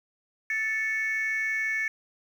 sine tone pair together, 1757.9 / 2217 Hz, A6 / C#7, -2 / 0 cents, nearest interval major third, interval 402 cents, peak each -27 dBFS, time 0.5-1.88 s, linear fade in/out 2 ms, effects tanh soft clip ceiling -21 dBFS + 9-bit

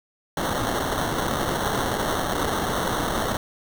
white noise with sample-and-hold, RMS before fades -25 dBFS, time 0.37-3.37 s, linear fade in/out 2 ms, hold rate 2450 Hz, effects none

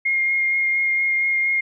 sine tone with vibrato, 2134 Hz, C7, 34 cents sharp, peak -17 dBFS, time 0.05-1.61 s, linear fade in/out 10 ms, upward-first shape sine, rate 4.3 Hz, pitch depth 11 cents each way, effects none

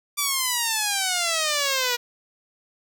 5% pulse exponential sweep, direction down, 1174.7 to 477.6 Hz, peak -10 dBFS, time 0.17-1.97 s, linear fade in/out 20 ms, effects none

